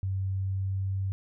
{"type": "tone with pitch glide", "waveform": "sine", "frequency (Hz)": [95.8, 96.41], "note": ["G2", "G2"], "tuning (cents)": [-39, -28], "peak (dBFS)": -27, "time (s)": [0.03, 1.12], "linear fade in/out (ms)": 0, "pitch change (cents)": 11, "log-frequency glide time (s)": [0.28, 0.94], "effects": []}